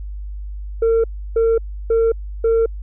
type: tone bursts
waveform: sine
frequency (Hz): 455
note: A#4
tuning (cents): -42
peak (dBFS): -10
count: 4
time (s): 0.82-2.66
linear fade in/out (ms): 5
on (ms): 220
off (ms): 320
effects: tanh soft clip ceiling -11 dBFS + added 50 Hz sine -26 dBFS peak until 2.82 s